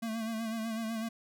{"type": "tone with vibrato", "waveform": "square", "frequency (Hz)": 224.2, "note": "A3", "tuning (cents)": 33, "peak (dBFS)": -34, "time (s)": [0.02, 1.09], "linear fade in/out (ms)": 10, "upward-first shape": "sine", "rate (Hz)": 8, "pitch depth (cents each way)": 46, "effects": []}